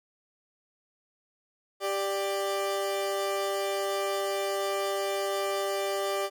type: tone pair together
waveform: 30% pulse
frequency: 393.8 / 590 Hz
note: G4 / D5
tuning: +8 / +8 cents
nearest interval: perfect fifth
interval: 700 cents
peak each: -28 dBFS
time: 1.8-6.3 s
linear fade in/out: 50 ms
effects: none